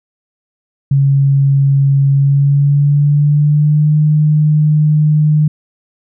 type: tone with pitch glide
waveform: sine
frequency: 138.5 to 151.91 Hz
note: C#3 to D#3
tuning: -1 to -41 cents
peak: -7 dBFS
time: 0.91-5.48 s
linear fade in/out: 5 ms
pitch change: +160 cents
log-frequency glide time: 2.11-3.97 s
effects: none